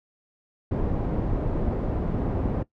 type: low-pass noise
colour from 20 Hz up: pink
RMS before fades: -26 dBFS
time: 0.71-2.63 s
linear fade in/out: 5 ms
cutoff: 530 Hz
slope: 12 dB/octave
effects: noise-tail reverb RT60 0.1 s tail -18 dB re dry